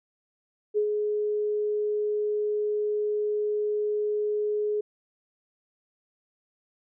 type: tone with ADSR envelope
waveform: sine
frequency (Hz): 420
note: G#4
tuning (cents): +19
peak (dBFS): -20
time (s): 0.74-4.81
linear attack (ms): 33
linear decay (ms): 87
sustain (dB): -4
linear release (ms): 7
effects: none